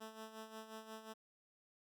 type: tone with tremolo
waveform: 10% pulse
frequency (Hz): 220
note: A3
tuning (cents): 0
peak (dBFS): -39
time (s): 0-1.14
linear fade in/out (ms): 20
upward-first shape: sine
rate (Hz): 5.6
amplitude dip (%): 65
effects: none